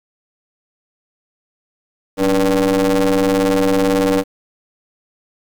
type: ring-modulated tone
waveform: 35% pulse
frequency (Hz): 98.5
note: G2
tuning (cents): +9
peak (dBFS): -8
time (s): 2.17-4.24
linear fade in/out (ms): 50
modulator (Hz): 385
effects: 8-bit